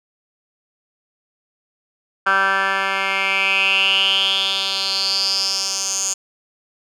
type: tone with band-pass filter sweep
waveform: 10% pulse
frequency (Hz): 193.9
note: G3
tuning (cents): -19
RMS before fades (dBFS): -19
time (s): 2.26-6.14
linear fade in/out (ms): 10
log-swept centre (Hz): 1500 to 6800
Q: 6.9
effects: none